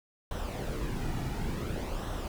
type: noise with flanger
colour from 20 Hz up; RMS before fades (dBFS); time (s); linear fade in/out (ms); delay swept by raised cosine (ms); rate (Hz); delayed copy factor
brown; -34; 0.31-2.28; 2; 0.42 to 1.92; 0.56; -0.5
effects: none